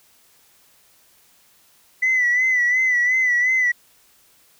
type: tone with vibrato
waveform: sine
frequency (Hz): 1994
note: B6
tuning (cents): +16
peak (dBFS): -14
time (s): 2.02-3.72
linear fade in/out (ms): 10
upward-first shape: sine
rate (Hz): 2.8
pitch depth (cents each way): 57
effects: tanh soft clip ceiling -12 dBFS + white hiss -56 dBFS RMS until 4.59 s